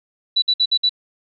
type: tone bursts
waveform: sine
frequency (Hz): 3951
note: B7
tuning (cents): 0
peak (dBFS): -13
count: 5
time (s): 0.36-0.894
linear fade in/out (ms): 10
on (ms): 62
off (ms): 56
effects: none